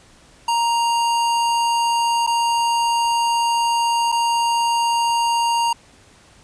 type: tone with dropouts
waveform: square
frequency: 934 Hz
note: A#5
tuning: 3 cents sharp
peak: -17 dBFS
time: 0.48-5.73 s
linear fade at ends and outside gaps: 5 ms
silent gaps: 2.266-2.273 / 4.119-4.123 s
effects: pink hiss -50 dBFS RMS until 6.43 s + resampled to 22050 Hz